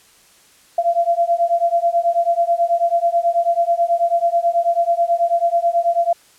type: beating tone pair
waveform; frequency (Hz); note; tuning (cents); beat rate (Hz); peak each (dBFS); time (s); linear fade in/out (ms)
sine; 680 / 689.2; F5 / F5; -46 / -23; 9.2; -17; 0.78-6.13; 5
effects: white hiss -51 dBFS RMS until 6.38 s + low-pass 11000 Hz 12 dB/octave